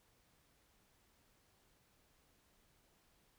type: silence
effects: pink hiss -73 dBFS RMS until 3.38 s